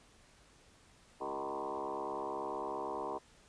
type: tone with frequency modulation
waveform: sine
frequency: 691 Hz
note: F5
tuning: 19 cents flat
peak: -36 dBFS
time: 1.2-3.19 s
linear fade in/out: 20 ms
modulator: 68.9 Hz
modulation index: 5.4
effects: pink hiss -63 dBFS RMS until 3.48 s + resampled to 22050 Hz